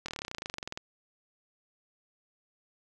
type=slowing click train; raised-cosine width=0.2 ms; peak=-19 dBFS; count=21; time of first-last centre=0.06-0.775 s; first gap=24 ms; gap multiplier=1.04; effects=none